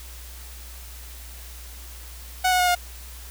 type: tone with pitch steps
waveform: sawtooth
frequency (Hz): 740 / 730.7 / 721.4 / 712.3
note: F#5 / F#5 / F#5 / F5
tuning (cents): 0 / -22 / -44 / +34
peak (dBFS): -14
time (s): 2.44-2.752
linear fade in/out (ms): 10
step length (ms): 78
effects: added 60 Hz sine -39 dBFS peak until 3.3 s + white hiss -44 dBFS RMS until 3.3 s